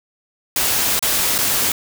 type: noise with dropouts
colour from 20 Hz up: white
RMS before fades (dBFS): -18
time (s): 0.56-1.72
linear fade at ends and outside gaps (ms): 2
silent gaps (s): 0.993-1.025 / 1.381-1.386
effects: none